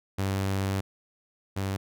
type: tone pair in turn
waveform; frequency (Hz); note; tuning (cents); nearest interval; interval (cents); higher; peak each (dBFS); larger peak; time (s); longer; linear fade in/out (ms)
sawtooth; 97.1 / 97.1; G2 / G2; -16 / -16; unison; 0; neither; -22 / -24; first; 0.18-0.81 / 1.56-1.77; first; 10
effects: none